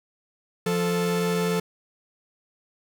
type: tone pair together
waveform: 45% pulse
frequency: 174.61 / 440 Hz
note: F3 / A4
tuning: 0 / 0 cents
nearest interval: octave + major third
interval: 1600 cents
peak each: -25 dBFS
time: 0.66-1.6 s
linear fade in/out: 5 ms
effects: none